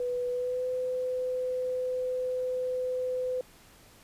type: tone with pitch glide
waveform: sine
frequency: 493.3 to 506.3 Hz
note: B4 to B4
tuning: -2 to +43 cents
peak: -28 dBFS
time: 0-3.41 s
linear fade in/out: 2 ms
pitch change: +45 cents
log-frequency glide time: 0.31-0.67 s
effects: pink hiss -56 dBFS RMS until 4.03 s + resampled to 32000 Hz